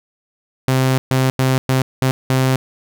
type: tone bursts at uneven times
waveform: sawtooth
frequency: 130.81 Hz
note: C3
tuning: in tune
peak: -9 dBFS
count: 6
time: 0.68-0.98 / 1.11-1.3 / 1.39-1.58 / 1.69-1.82 / 2.02-2.11 / 2.3-2.56 s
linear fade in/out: 0 ms
effects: none